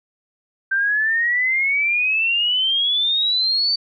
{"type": "exponential sweep", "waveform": "sine", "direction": "up", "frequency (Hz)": [1557, 4600], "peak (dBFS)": -16, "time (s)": [0.71, 3.76], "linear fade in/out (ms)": 10, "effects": []}